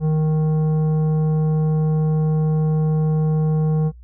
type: tone with tanh clipping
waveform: triangle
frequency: 155.56 Hz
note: D#3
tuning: in tune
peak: -17 dBFS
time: 0-3.92 s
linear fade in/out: 50 ms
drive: 14 dB
effects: noise-tail reverb RT60 0.1 s tail -20 dB re dry + added 60 Hz sine -39 dBFS peak until 4.03 s